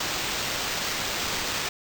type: noise with sample-and-hold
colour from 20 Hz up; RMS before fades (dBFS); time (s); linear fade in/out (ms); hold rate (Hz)
blue; -29; 0-1.69; 5; 11025
effects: none